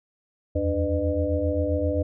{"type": "tone cluster", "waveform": "sine", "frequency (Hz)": [79.2, 86.8, 295.2, 499.5, 607], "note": ["D#2", "F2", "D4", "B4", "D#5"], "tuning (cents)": [31, -10, 9, 20, -43], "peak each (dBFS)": -28, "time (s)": [0.55, 2.03], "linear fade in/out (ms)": 10, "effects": []}